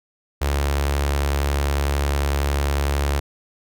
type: tone with notch filter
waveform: sawtooth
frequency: 71 Hz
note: C#2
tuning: 42 cents sharp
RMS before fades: -21 dBFS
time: 0.41-3.2 s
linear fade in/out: 10 ms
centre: 190 Hz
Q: 0.79
effects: none